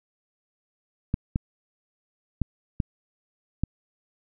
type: clicks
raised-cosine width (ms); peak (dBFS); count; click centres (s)
5; -11; 5; 1.141 / 1.359 / 2.417 / 2.802 / 3.636
effects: none